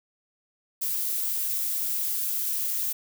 violet noise, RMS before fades -28 dBFS, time 0.81-2.93 s, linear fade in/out 10 ms, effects none

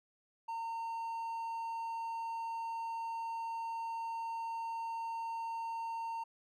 triangle tone, 914 Hz, A#5, 34 cents flat, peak -35 dBFS, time 0.48-6.24 s, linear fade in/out 10 ms, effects none

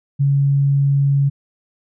sine tone, 139.8 Hz, C#3, 15 cents sharp, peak -12 dBFS, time 0.19-1.3 s, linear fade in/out 20 ms, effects none

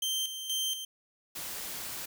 sawtooth tone with tremolo, 3136 Hz, G7, in tune, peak -26 dBFS, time 0.02-0.85 s, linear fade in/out 5 ms, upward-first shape square, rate 2.1 Hz, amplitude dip 60%
white noise, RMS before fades -39 dBFS, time 1.35-2.06 s, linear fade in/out 10 ms
effects none

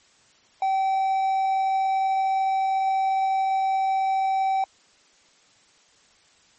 triangle tone, 770 Hz, G5, 31 cents flat, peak -18 dBFS, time 0.62-4.64 s, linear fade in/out 2 ms, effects white hiss -58 dBFS RMS until 6.58 s + MP3 32 kbps

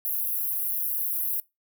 pink high-pass noise, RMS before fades -28 dBFS, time 0.05-1.4 s, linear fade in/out 0 ms, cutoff 11000 Hz, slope 96 dB/octave, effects noise-tail reverb RT60 0.2 s tail -21 dB re dry

